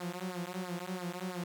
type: tone with flanger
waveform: sawtooth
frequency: 180 Hz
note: F#3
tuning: 47 cents flat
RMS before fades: -39 dBFS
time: 0-1.44 s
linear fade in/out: 5 ms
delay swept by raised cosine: 0.32 to 6.22 ms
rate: 3 Hz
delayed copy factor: -0.95
effects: none